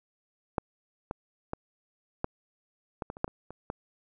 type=clicks; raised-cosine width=1 ms; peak=-12 / -19 / -18 / -14 / -19 / -22 / -30 / -12 / -28 / -28 / -19 dBFS; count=11; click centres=0.582 / 1.111 / 1.534 / 2.244 / 3.022 / 3.101 / 3.169 / 3.244 / 3.279 / 3.506 / 3.701 s; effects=none